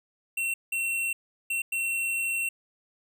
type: tone bursts at uneven times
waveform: square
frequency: 2718 Hz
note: F7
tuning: 48 cents flat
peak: -27 dBFS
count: 4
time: 0.37-0.54 / 0.72-1.13 / 1.5-1.62 / 1.72-2.49 s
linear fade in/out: 5 ms
effects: none